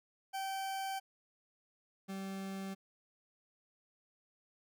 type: tone pair in turn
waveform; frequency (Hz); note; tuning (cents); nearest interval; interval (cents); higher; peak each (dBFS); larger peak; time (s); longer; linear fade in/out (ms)
40% pulse; 774 / 193.5; G5 / G3; -22 / -22; 2 octaves; 2400; first; -36 / -39; first; 0.33-1 / 2.08-2.75; neither; 20
effects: none